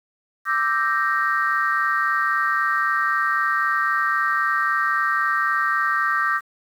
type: chord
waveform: sine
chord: E half-diminished seventh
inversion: third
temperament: equal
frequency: 1174.7 / 1318.5 / 1568 / 1864.7 Hz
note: D6 / E6 / G6 / Bb6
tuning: 0 / 0 / 0 / 0 cents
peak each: -22 / -25 / -23 / -24 dBFS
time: 0.45-6.41 s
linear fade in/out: 50 ms
effects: tanh soft clip ceiling -9 dBFS + 8-bit